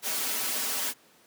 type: noise with comb filter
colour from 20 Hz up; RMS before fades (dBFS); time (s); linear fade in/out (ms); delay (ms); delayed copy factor
white; -30; 0.02-0.94; 50; 5.7; -0.85
effects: pink hiss -59 dBFS RMS until 1.26 s + high-pass 200 Hz 12 dB/octave

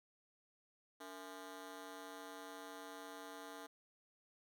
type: ring-modulated tone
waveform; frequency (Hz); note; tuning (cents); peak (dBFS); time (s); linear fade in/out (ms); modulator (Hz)
15% pulse; 374; F#4; +19; -40; 1-3.67; 10; 85.9
effects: none

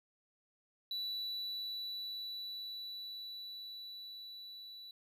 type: tone with level ramp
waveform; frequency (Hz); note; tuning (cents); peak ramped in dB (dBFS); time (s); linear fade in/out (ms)
triangle; 3951; B7; 0; -35 to -47; 0.91-4.91; 2
effects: none

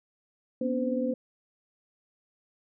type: tone cluster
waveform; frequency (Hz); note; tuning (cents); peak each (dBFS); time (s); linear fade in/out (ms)
sine; 242.7 / 261.4 / 283.6 / 513; B3 / C4 / C#4 / C5; -30 / -1 / +40 / -34; -29 / -36 / -34 / -30; 0.61-1.14; 5
effects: none

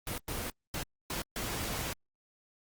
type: noise bursts at uneven times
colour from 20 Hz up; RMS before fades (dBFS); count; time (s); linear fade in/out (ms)
pink; -36; 5; 0.07-0.18 / 0.28-0.5 / 0.74-0.83 / 1.1-1.22 / 1.36-1.93; 2
effects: Opus 24 kbps

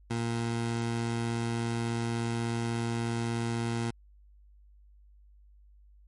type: tone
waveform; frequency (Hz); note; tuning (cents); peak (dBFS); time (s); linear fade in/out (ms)
20% pulse; 116.5; A#2; -1; -24; 0.1-3.91; 10
effects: added 50 Hz sine -54 dBFS peak until 6.07 s + MP3 48 kbps

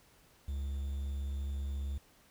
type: tone with quantisation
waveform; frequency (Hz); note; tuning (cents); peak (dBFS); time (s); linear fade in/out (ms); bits
triangle; 69.3; C#2; 0; -32; 0.48-1.98; 5; 10
effects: pink hiss -64 dBFS RMS until 2.3 s

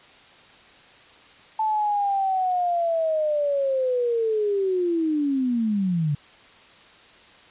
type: linear sweep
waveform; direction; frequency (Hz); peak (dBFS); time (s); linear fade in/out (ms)
sine; down; 880 to 140.9; -20; 1.59-6.15; 5
effects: white hiss -50 dBFS RMS until 7.5 s + resampled to 8000 Hz

